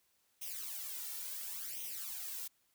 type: noise with flanger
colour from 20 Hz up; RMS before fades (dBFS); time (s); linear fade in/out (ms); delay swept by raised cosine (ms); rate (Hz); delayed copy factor
blue; -43; 0.41-2.48; 10; 0.33 to 2.23; 0.71; +0.8
effects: white hiss -75 dBFS RMS until 2.74 s